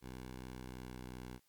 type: tone with pitch glide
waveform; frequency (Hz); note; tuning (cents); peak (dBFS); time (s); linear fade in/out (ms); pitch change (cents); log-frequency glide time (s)
10% pulse; 63.3 to 62.39; B1 to B1; +43 to +18; -38; 0.01-1.4; 50; -25; 0.48-1.12
effects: white hiss -75 dBFS RMS until 1.48 s + Opus 48 kbps